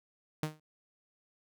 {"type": "tone with exponential decay", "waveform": "sawtooth", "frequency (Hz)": 154.4, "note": "D#3", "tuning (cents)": -13, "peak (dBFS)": -24, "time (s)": [0.43, 0.6], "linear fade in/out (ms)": 2, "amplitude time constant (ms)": 36, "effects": []}